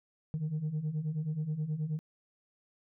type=beating tone pair; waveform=sine; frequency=148 / 157.4 Hz; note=D3 / D#3; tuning=+14 / +20 cents; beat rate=9.4 Hz; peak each=-35 / -31 dBFS; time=0.34-1.99 s; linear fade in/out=0 ms; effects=tanh soft clip ceiling -28 dBFS